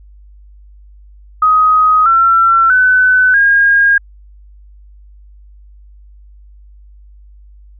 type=tone with pitch steps; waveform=sine; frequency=1257 / 1351 / 1507 / 1625 Hz; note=D#6 / E6 / F#6 / G#6; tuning=+17 / +42 / +31 / -38 cents; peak=-6 dBFS; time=1.42-3.98 s; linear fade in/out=5 ms; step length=640 ms; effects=added 50 Hz sine -37 dBFS peak until 7.79 s